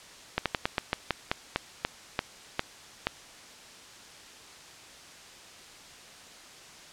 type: slowing click train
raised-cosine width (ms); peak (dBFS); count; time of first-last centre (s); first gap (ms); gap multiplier
0.3; -9; 13; 0.38-3.07; 77; 1.18
effects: white hiss -49 dBFS RMS until 6.92 s + low-pass 7000 Hz 12 dB/octave